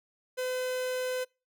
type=tone; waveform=45% pulse; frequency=508 Hz; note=B4; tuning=49 cents sharp; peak=-30 dBFS; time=0.37-1.25 s; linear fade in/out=20 ms; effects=noise-tail reverb RT60 0.3 s tail -26 dB re dry

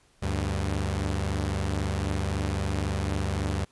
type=tone pair together; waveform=sawtooth; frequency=74.23 / 98 Hz; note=D2 / G2; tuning=+19 / 0 cents; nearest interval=perfect fourth; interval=481 cents; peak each=-25 dBFS; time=0.22-3.65 s; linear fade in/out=10 ms; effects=pink hiss -63 dBFS RMS until 3.71 s + resampled to 24000 Hz

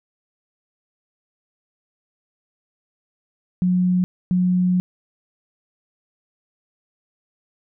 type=tone bursts at uneven times; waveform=sine; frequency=181.2 Hz; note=F#3; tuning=36 cents flat; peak=-15 dBFS; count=2; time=3.62-4.04 / 4.31-4.8 s; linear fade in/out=0 ms; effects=none

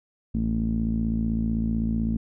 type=tone with low-pass filter; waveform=sawtooth; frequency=55.8 Hz; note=A1; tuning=25 cents sharp; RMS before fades=-25 dBFS; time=0.34-2.17 s; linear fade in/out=5 ms; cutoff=230 Hz; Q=6.8; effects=none

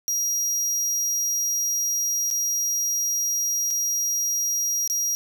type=tone with dropouts; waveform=40% pulse; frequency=5720 Hz; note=F8; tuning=41 cents sharp; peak=-21 dBFS; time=0.08-5.15 s; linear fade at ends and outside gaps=0 ms; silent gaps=2.303-2.311 / 3.705-3.709 / 4.876-4.899 s; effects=none

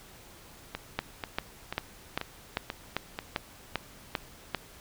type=two click trains; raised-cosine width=0.3 ms; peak=-17 / -12 dBFS; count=6 / 10; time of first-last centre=0.75-3.189 / 0.99-4.547 s; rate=2.05 / 2.53 Hz; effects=pink hiss -52 dBFS RMS until 4.8 s

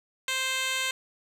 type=tone with band-pass filter; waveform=10% pulse; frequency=523 Hz; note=C5; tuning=1 cent flat; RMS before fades=-29 dBFS; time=0.28-0.91 s; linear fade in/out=2 ms; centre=4600 Hz; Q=0.71; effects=none

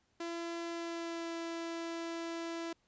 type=tone with pitch glide; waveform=sawtooth; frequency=337.8 to 333.7 Hz; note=E4 to E4; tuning=+42 to +21 cents; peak=-34 dBFS; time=0.2-2.73 s; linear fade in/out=5 ms; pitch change=-21 cents; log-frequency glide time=0.7-1.34 s; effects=pink hiss -75 dBFS RMS until 2.87 s + resampled to 16000 Hz

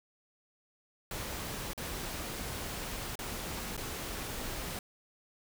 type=noise with dropouts; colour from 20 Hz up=pink; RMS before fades=-39 dBFS; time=1.11-4.79 s; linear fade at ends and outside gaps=2 ms; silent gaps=1.734-1.777 / 3.155-3.19 / 3.767-3.776 s; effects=none

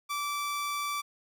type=tone; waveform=sawtooth; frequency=1162 Hz; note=D6; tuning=19 cents flat; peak=-27 dBFS; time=0.09-1.02 s; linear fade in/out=20 ms; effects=none

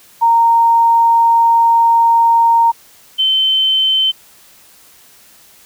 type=tone pair in turn; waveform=sine; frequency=925 / 3080 Hz; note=A#5 / G7; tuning=-14 / -31 cents; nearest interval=octave + major sixth; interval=2083 cents; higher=second; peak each=-7 / -10 dBFS; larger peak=first; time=0.21-2.72 / 3.18-4.12 s; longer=first; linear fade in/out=20 ms; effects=white hiss -45 dBFS RMS until 5.65 s

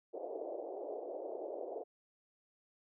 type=band-pass noise; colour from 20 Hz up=white; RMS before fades=-43 dBFS; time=0.13-1.84 s; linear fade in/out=20 ms; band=340 to 680 Hz; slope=48 dB/octave; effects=none

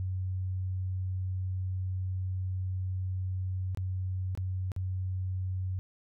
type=tone with dropouts; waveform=sine; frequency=93.1 Hz; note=F#2; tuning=11 cents sharp; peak=-30 dBFS; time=0-5.79 s; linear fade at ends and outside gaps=0 ms; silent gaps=3.748-3.773 / 4.351-4.375 / 4.718-4.763 s; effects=none

